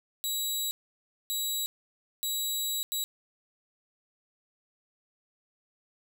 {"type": "tone bursts at uneven times", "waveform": "15% pulse", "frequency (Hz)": 3900, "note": "B7", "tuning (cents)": -23, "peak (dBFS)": -22, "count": 4, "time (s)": [[0.24, 0.71], [1.3, 1.66], [2.23, 2.83], [2.92, 3.04]], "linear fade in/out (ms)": 0, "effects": ["10-bit"]}